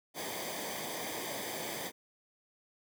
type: noise with comb filter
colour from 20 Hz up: pink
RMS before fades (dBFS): -39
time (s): 0.14-1.92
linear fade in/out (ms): 50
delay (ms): 0.73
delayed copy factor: -0.7
effects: high-pass 150 Hz 12 dB/octave